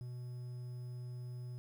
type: tone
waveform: triangle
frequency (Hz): 123.47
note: B2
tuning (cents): 0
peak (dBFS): -40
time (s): 0.01-1.58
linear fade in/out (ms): 0
effects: 11-bit